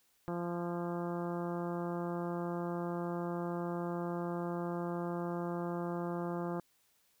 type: harmonic tone with a mistuned harmonic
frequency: 173.2 Hz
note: F3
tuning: 14 cents flat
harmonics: 1 / 2 / 3 / 4 / 5 / 6 / 7 / 8 / 9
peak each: -38 / -39 / -43 / -45 / -47 / -49 / -49 / -55 / -57 dBFS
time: 0.28-6.6 s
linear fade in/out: 0 ms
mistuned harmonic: 9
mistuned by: +43 cents
effects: white hiss -72 dBFS RMS until 7.2 s